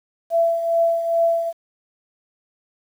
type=tone with tremolo; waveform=sine; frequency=670 Hz; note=E5; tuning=28 cents sharp; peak=-13 dBFS; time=0.3-1.53 s; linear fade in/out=50 ms; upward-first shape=triangle; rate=2.4 Hz; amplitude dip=65%; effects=8-bit